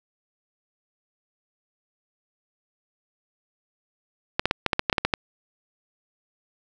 clicks, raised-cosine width 0.3 ms, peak -4 dBFS, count 11, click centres 4.395 / 4.456 / 4.511 / 4.663 / 4.732 / 4.794 / 4.898 / 4.928 / 4.982 / 5.05 / 5.138 s, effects none

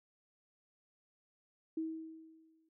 sine tone with exponential decay, 321.1 Hz, E4, 45 cents flat, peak -33 dBFS, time 1.77-2.69 s, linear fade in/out 5 ms, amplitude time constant 200 ms, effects none

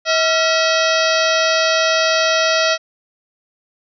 harmonic tone with a mistuned harmonic, 643 Hz, E5, 43 cents flat, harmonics 1 / 2 / 3 / 4 / 5 / 6 / 7 / 8 / 9, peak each -17 / -20 / -22 / -23 / -24 / -25 / -25 / -26 / -27 dBFS, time 0.05-2.78 s, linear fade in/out 50 ms, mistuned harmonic 2, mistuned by +110 cents, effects none

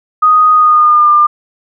sine tone with pitch glide, 1244.5 to 1199.3 Hz, D#6 to D6, 0 to +36 cents, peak -4 dBFS, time 0.22-1.27 s, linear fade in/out 10 ms, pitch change -64 cents, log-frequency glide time 0.53-1.1 s, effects none

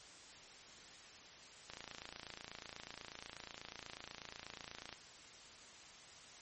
click train, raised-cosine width 0.2 ms, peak -29 dBFS, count 92, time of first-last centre 1.7-4.927 s, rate 28.2 Hz, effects white hiss -57 dBFS RMS until 6.41 s + MP3 32 kbps

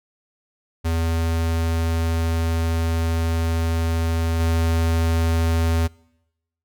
square tone with level steps, 82.41 Hz, E2, in tune, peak -20 / -18 dBFS, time 0.84-5.88 s, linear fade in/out 20 ms, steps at 4.4 s, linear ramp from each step 2 ms, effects noise-tail reverb RT60 0.9 s tail -25 dB re dry

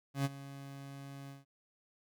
30% pulse tone with ADSR envelope, 138.59 Hz, C#3, in tune, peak -26 dBFS, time 0.14-1.45 s, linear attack 110 ms, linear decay 30 ms, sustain -17 dB, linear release 160 ms, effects none

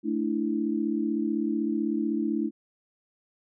sine chord, A suspended fourth, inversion none, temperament equal, 220 / 293.7 / 329.6 Hz, A3 / D4 / E4, 0 / 0 / 0 cents, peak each -29 dBFS, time 0.03-2.51 s, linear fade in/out 50 ms, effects none

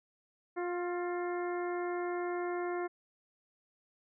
harmonic tone with a mistuned harmonic, 353.3 Hz, F4, 20 cents sharp, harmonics 1 / 2 / 3 / 4 / 5 / 6, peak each -34 / -40 / -44 / -46 / -48 / -50 dBFS, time 0.56-2.88 s, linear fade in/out 20 ms, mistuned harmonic 4, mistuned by -27 cents, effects none

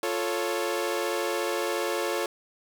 sawtooth chord, F augmented, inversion none, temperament equal, 349.2 / 440 / 554.4 Hz, F4 / A4 / C#5, 0 / 0 / 0 cents, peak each -27 dBFS, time 0.03-2.26 s, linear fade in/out 2 ms, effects none

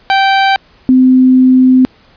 sawtooth / sine tone pair in turn, 779 / 257.1 Hz, G5 / C4, -11 / -30 cents, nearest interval octave + perfect fifth, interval 1919 cents, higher first, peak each -3 dBFS, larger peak neither, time 0.1-0.56 / 0.89-1.85 s, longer second, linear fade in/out 0 ms, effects pink hiss -46 dBFS RMS until 2.16 s + resampled to 11025 Hz

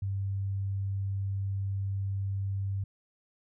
sine tone, 98 Hz, G2, in tune, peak -29 dBFS, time 0.02-2.84 s, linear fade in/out 5 ms, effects none

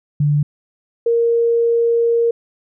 sine tone pair in turn, 146.83 / 466.2 Hz, D3 / A#4, 0 / 0 cents, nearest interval octave + minor sixth, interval 2000 cents, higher second, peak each -12 dBFS, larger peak neither, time 0.2-0.43 / 1.06-2.31 s, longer second, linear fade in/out 5 ms, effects none

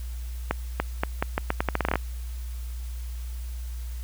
accelerating click train, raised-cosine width 0.5 ms, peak -8 dBFS, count 15, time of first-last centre 0.51-1.956 s, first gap 290 ms, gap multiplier 0.81, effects added 60 Hz sine -31 dBFS peak until 4.03 s + white hiss -50 dBFS RMS until 4.03 s

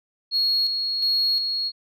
sine tone with tremolo, 4310 Hz, C#8, 49 cents flat, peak -17 dBFS, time 0.31-1.72 s, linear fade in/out 50 ms, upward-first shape square, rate 1.4 Hz, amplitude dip 45%, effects tanh soft clip ceiling -15 dBFS

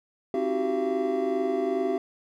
triangle tone cluster, 265.9 / 316.9 / 364.4 / 386.8 / 681 Hz, C4 / D#4 / F#4 / G4 / F5, +28 / +32 / -26 / -23 / -44 cents, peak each -30 / -32 / -30 / -25 / -29 dBFS, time 0.34-1.98 s, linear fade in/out 2 ms, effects none

